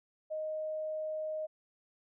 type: tone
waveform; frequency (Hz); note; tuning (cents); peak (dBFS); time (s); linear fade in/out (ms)
sine; 622.3; D#5; 0; -34; 0.3-1.47; 20
effects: none